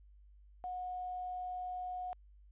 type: tone with quantisation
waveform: sine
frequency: 728 Hz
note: F#5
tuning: 28 cents flat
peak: -38 dBFS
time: 0.64-2.13 s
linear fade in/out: 0 ms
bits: 11
effects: added 50 Hz sine -57 dBFS peak until 2.51 s + resampled to 8000 Hz